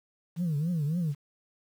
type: tone with vibrato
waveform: sine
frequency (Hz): 160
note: D#3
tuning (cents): +49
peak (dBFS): -24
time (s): 0.36-1.15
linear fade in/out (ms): 50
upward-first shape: triangle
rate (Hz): 3.6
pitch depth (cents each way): 230
effects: tanh soft clip ceiling -24 dBFS + 9-bit